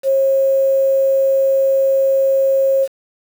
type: tone with quantisation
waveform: sine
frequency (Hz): 540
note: C#5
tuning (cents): -45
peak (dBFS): -11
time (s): 0.03-2.88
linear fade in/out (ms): 50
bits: 6
effects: none